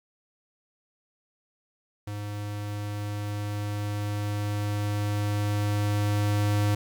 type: tone with level ramp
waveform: square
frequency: 103.5 Hz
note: G#2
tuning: 5 cents flat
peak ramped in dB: -33 to -22 dBFS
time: 2.07-6.75 s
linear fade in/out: 5 ms
effects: 10-bit